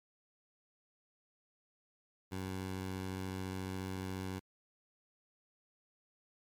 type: tone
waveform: 15% pulse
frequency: 94.2 Hz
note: F#2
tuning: 32 cents sharp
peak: -32 dBFS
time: 2.31-4.4 s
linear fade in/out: 20 ms
effects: MP3 96 kbps